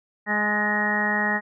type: harmonic tone with a mistuned harmonic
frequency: 208.9 Hz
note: G#3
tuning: 10 cents sharp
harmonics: 1 / 2 / 3 / 4 / 5 / 6 / 7 / 8 / 9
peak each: -28 / -35 / -33 / -29 / -35 / -35 / -35 / -32 / -23 dBFS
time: 0.26-1.41 s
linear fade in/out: 50 ms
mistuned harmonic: 8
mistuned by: +45 cents
effects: none